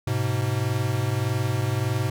square tone pair together, 105.35 / 127 Hz, G#2 / B2, +25 / +49 cents, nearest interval minor third, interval 324 cents, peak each -26 dBFS, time 0.07-2.1 s, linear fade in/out 5 ms, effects none

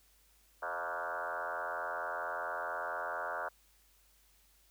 sine tone with frequency modulation, 1046.5 Hz, C6, in tune, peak -35 dBFS, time 0.62-3.49 s, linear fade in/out 10 ms, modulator 84.4 Hz, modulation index 6, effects added 50 Hz sine -69 dBFS peak until 4.7 s + white hiss -68 dBFS RMS until 4.7 s

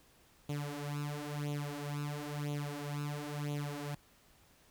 sawtooth tone with flanger, 146.1 Hz, D3, 9 cents flat, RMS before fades -39 dBFS, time 0.49-3.95 s, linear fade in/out 5 ms, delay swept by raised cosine 0.29 to 6.09 ms, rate 0.99 Hz, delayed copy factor +0.8, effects pink hiss -65 dBFS RMS until 4.7 s

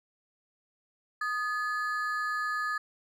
triangle ring-modulated tone, 1476 Hz, F#6, 5 cents flat, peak -24 dBFS, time 1.21-2.78 s, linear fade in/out 5 ms, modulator 236 Hz, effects none

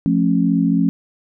sine chord, F augmented, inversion none, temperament just, 174.61 / 218.3 / 272.8 Hz, F3 / A3 / C#4, 0 / -13 / -28 cents, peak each -17 / -19 / -17 dBFS, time 0.06-0.89 s, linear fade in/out 0 ms, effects none

